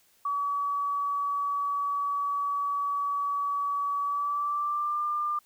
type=tone with pitch glide; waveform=sine; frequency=1139 to 1196.3 Hz; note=C#6 to D6; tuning=+47 to +32 cents; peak=-26 dBFS; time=0.25-5.39 s; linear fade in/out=5 ms; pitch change=+85 cents; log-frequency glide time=4.02-5.02 s; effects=white hiss -64 dBFS RMS until 5.45 s